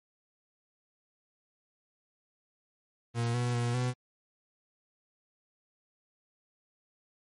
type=tone with pitch steps; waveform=40% pulse; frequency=117.7 / 121.9 / 119.7 / 125 Hz; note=A#2 / B2 / A#2 / B2; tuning=+17 / -22 / +46 / +21 cents; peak=-27 dBFS; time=3.14-3.94 s; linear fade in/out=50 ms; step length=200 ms; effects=MP3 48 kbps